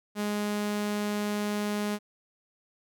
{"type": "tone", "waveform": "sawtooth", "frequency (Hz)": 207.7, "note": "G#3", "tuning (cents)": 0, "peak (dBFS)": -24, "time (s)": [0.15, 1.99], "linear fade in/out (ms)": 50, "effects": []}